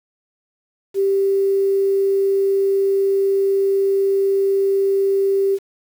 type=tone with quantisation; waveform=sine; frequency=392 Hz; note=G4; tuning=in tune; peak=-14 dBFS; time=0.94-5.59 s; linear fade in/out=50 ms; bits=7; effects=none

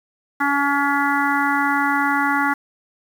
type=harmonic tone; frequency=282.9 Hz; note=C#4; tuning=35 cents sharp; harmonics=1 / 3 / 4 / 5 / 6 / 7; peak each=-23 / -22 / -24 / -22 / -26 / -26 dBFS; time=0.4-2.54 s; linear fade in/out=10 ms; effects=7-bit

